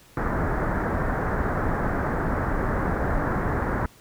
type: low-pass noise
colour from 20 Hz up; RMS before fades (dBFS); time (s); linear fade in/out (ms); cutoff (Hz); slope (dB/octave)
pink; -25; 0.17-3.86; 2; 1800; 48
effects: pink hiss -53 dBFS RMS until 4 s